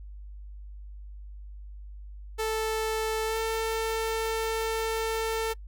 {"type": "tone with pitch glide", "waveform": "sawtooth", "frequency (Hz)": [440, 447.2], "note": ["A4", "A4"], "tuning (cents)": [0, 28], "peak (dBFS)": -23, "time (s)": [2.38, 5.54], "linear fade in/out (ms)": 20, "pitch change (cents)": 28, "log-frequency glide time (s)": [3.25, 3.38], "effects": ["noise-tail reverb RT60 0.1 s tail -24 dB re dry", "added 50 Hz sine -40 dBFS peak until 5.67 s"]}